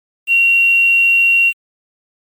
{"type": "tone with quantisation", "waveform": "sine", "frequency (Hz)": 2747, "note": "F7", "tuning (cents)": -29, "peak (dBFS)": -8, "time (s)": [0.27, 1.53], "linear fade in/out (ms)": 50, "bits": 6, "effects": ["MP3 96 kbps"]}